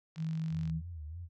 sine tone, 160.4 Hz, E3, 47 cents flat, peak -32 dBFS, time 0.16-0.82 s, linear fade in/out 50 ms
click train, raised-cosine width 0.2 ms, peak -36 dBFS, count 26, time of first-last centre 0.16-0.698 s, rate 46.5 Hz
sine tone with vibrato, 81 Hz, E2, 30 cents flat, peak -40 dBFS, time 0.5-1.29 s, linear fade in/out 50 ms, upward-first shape sine, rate 3.2 Hz, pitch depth 140 cents each way
effects none

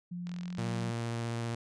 sine tone with pitch glide, 176.1 to 181.16 Hz, F3 to F#3, +15 to -36 cents, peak -36 dBFS, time 0.11-0.91 s, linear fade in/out 10 ms, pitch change +49 cents, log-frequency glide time 0.36-0.66 s
click train, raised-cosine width 0.2 ms, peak -31 dBFS, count 25, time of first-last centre 0.27-0.831 s, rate 42.8 Hz
sawtooth tone with vibrato, 116.54 Hz, A#2, in tune, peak -29 dBFS, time 0.58-1.55 s, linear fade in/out 5 ms, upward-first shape square, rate 15 Hz, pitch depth 10 cents each way
effects resampled to 22050 Hz

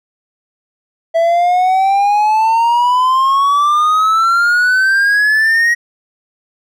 triangle exponential sweep, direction up, 657 to 1901 Hz, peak -7 dBFS, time 1.14-5.75 s, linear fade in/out 20 ms, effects none

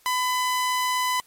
sawtooth tone, 1004 Hz, B5, 28 cents sharp, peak -18 dBFS, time 0.06-1.2 s, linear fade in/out 0 ms, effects white hiss -58 dBFS RMS until 1.26 s + MP3 64 kbps

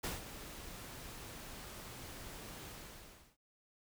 pink noise with ADSR envelope, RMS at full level -38 dBFS, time 0.03-3.37 s, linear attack 14 ms, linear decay 160 ms, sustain -11 dB, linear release 670 ms, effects none

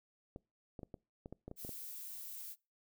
clicks, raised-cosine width 2 ms, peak -33 dBFS, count 10, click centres 0.361 / 0.792 / 0.832 / 0.942 / 1.259 / 1.326 / 1.48 / 1.514 / 1.649 / 1.692 s
violet noise, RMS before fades -47 dBFS, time 1.56-2.56 s, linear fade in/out 50 ms
effects noise-tail reverb RT60 0.3 s tail -25 dB re dry

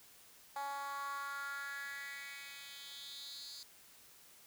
10% pulse tone with high-pass filter sweep, 280 Hz, C#4, 18 cents sharp, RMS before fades -45 dBFS, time 0.56-3.63 s, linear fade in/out 2 ms, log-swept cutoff 820 to 4800 Hz, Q 4.5, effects white hiss -61 dBFS RMS until 4.46 s

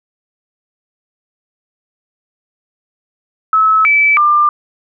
sine tone with pitch steps, 1296 / 2308 / 1194 Hz, E6 / D7 / D6, -30 / -31 / +28 cents, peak -7 dBFS, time 3.53-4.49 s, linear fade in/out 2 ms, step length 320 ms, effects none

